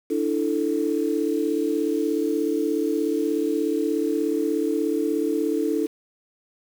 sine chord, D suspended second, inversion none, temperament just, 293.7 / 330.4 / 440.5 Hz, D4 / E4 / A4, 0 / +4 / +2 cents, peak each -25 dBFS, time 0.1-5.87 s, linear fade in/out 10 ms, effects 7-bit

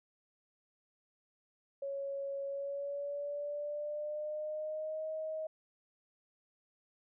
sine tone with pitch glide, 554.4 to 629.5 Hz, C#5 to D#5, 0 to +20 cents, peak -36 dBFS, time 1.82-5.47 s, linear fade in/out 5 ms, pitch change +220 cents, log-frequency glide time 2.46-5.07 s, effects none

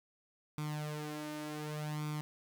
sawtooth tone with flanger, 151.1 Hz, D3, 50 cents sharp, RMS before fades -40 dBFS, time 0.58-2.21 s, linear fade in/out 0 ms, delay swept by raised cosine 0.85 to 3.25 ms, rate 0.67 Hz, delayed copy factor +0.7, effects none

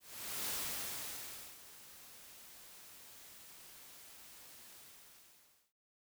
white noise with ADSR envelope, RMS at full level -39 dBFS, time 0-5.73 s, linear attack 480 ms, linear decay 1100 ms, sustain -17 dB, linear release 1000 ms, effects none

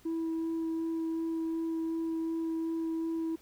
sine tone with vibrato, 326.6 Hz, E4, 16 cents flat, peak -28 dBFS, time 0.05-3.36 s, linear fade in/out 10 ms, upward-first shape sine, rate 2.7 Hz, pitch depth 8 cents each way, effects tanh soft clip ceiling -29 dBFS + pink hiss -61 dBFS RMS until 3.41 s

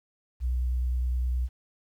sine tone with vibrato, 62.1 Hz, B1, 10 cents sharp, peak -23 dBFS, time 0.4-1.49 s, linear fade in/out 50 ms, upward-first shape triangle, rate 9.6 Hz, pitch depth 19 cents each way, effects tanh soft clip ceiling -21 dBFS + 10-bit

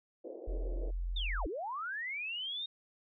white band-pass noise, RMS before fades -46 dBFS, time 0.24-0.91 s, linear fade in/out 10 ms, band 300 to 580 Hz, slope 48 dB/octave
sine tone, 43.65 Hz, F1, in tune, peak -33 dBFS, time 0.47-1.47 s, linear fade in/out 10 ms
sine linear two-way sweep, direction down then up, 3738 to 282.1 to 3738 Hz, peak -36 dBFS, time 1.16-2.66 s, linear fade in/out 5 ms, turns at 1.47 s
effects none

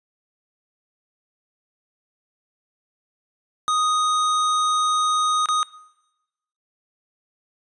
square tone with dropouts, 1244.5 Hz, D#6, in tune, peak -19 dBFS, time 3.68-5.63 s, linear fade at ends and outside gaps 0 ms, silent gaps 5.458-5.487 s, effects noise-tail reverb RT60 1.0 s tail -21 dB re dry + resampled to 22050 Hz

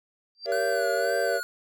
sine tone with exponential growth, 4700 Hz, D8, 1 cent sharp, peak -29 dBFS, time 0.35-0.46 s, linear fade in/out 0 ms, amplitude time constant 23 ms
triangle chord, G diminished seventh, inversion none, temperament just, 392 / 470.4 / 564.5 / 677.4 Hz, G4 / Bb4 / Db5 / Fb5, 0 / +16 / +31 / +47 cents, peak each -30 / -27 / -26 / -27 dBFS, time 0.45-1.41 s, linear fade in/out 50 ms
square tone with vibrato, 1500 Hz, F#6, 23 cents sharp, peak -31 dBFS, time 0.52-1.43 s, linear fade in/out 0 ms, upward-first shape sine, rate 1.9 Hz, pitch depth 71 cents each way
effects none

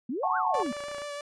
sine exponential two-way sweep, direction up then down, 220 to 1568 to 220 Hz, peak -29 dBFS, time 0.09-0.72 s, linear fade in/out 5 ms, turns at 0.37 s
sine chord, F# minor, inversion none, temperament equal with one note detuned, 740 / 880 / 1091.6 Hz, F#5 / A5 / C#6, 0 / 0 / -27 cents, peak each -30 dBFS, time 0.23-0.63 s, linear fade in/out 5 ms
sawtooth tone with vibrato, 580 Hz, D5, 22 cents flat, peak -31 dBFS, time 0.54-1.21 s, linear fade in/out 2 ms, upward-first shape sine, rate 6.3 Hz, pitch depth 18 cents each way
clicks, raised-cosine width 0.5 ms, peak -28 dBFS, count 12, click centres 0.552 / 0.601 / 0.663 / 0.727 / 0.767 / 0.805 / 0.838 / 0.884 / 0.915 / 0.947 / 0.983 / 1.019 s
effects resampled to 22050 Hz

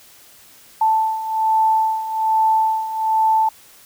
sine beating tone pair, 880 / 881.2 Hz, A5 / A5, 0 / +2 cents, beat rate 1.2 Hz, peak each -21 / -16 dBFS, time 0.81-3.49 s, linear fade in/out 5 ms, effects white hiss -47 dBFS RMS until 3.85 s

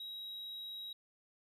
sine tone, 3834 Hz, A#7, 48 cents sharp, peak -40 dBFS, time 0-0.93 s, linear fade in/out 5 ms, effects tanh soft clip ceiling -42 dBFS + 13-bit

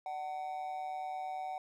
triangle tone with amplitude modulation, 752 Hz, F#5, 28 cents sharp, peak -32 dBFS, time 0.06-1.58 s, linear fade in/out 2 ms, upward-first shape sine, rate 149 Hz, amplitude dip 65%, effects none

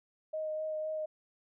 sine tone with vibrato, 622.3 Hz, D#5, in tune, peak -33 dBFS, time 0.33-1.06 s, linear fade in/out 10 ms, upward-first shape sine, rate 3.9 Hz, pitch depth 12 cents each way, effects none

